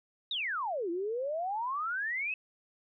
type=exponential two-way sweep; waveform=sine; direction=down then up; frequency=3882 to 330 to 2637 Hz; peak=-31 dBFS; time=0.31-2.34 s; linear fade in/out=2 ms; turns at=0.9 s; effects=none